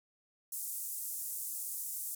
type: band-pass noise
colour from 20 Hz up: white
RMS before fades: -40 dBFS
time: 0.52-2.15 s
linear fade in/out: 5 ms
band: 7600 to 16000 Hz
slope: 24 dB/octave
effects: none

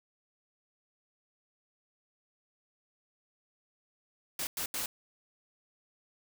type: noise bursts at uneven times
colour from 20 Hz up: white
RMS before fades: -35 dBFS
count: 3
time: 4.39-4.47 / 4.57-4.66 / 4.74-4.86 s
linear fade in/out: 2 ms
effects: none

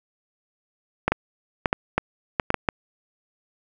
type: clicks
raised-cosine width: 0.5 ms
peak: -4 dBFS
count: 9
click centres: 1.08 / 1.12 / 1.658 / 1.729 / 1.98 / 2.398 / 2.504 / 2.543 / 2.688 s
effects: none

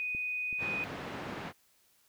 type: tone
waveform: sine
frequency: 2489 Hz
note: D#7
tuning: in tune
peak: -32 dBFS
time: 0-0.84 s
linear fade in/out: 0 ms
type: clicks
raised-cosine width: 3 ms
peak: -33 / -36 dBFS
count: 2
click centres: 0.149 / 0.528 s
type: band-pass noise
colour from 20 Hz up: pink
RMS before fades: -41 dBFS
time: 0.58-1.53 s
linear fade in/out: 50 ms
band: 140 to 2400 Hz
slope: 12 dB/octave
effects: white hiss -68 dBFS RMS until 2.08 s

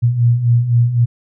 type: beating tone pair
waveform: sine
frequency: 116.54 / 120.44 Hz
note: A#2 / B2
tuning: 0 / -43 cents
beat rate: 3.9 Hz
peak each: -17 / -11 dBFS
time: 0.02-1.06 s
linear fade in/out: 20 ms
effects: none

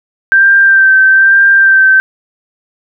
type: tone with vibrato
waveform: sine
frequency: 1568 Hz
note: G6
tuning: in tune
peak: -3 dBFS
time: 0.32-2 s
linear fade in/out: 0 ms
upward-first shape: sine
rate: 1.1 Hz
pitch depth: 23 cents each way
effects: none

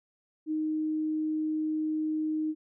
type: tone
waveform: sine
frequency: 310.7 Hz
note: D#4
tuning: 2 cents flat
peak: -27 dBFS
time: 0.46-2.55 s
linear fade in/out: 50 ms
effects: none

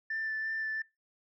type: tone with vibrato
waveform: sine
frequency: 1769 Hz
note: A6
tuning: 9 cents sharp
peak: -31 dBFS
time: 0.1-0.82 s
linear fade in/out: 5 ms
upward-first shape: sine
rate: 2.9 Hz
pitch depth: 13 cents each way
effects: noise-tail reverb RT60 0.2 s tail -19 dB re dry + tanh soft clip ceiling -28 dBFS

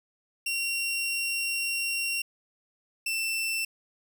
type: tone pair in turn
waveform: sawtooth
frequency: 2746 / 2680 Hz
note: F7 / E7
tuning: -30 / +28 cents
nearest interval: unison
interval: 42 cents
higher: first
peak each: -24 dBFS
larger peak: neither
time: 0.46-2.22 / 3.06-3.65 s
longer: first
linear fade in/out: 5 ms
effects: none

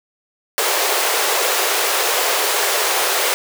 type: high-pass noise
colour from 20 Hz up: pink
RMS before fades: -18 dBFS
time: 0.58-3.34 s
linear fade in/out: 0 ms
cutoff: 390 Hz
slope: 48 dB/octave
effects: none

